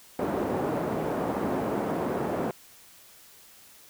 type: band-pass noise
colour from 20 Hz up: pink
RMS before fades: -29 dBFS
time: 0.19-2.51 s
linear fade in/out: 2 ms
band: 230 to 750 Hz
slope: 12 dB/octave
effects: white hiss -53 dBFS RMS until 3.89 s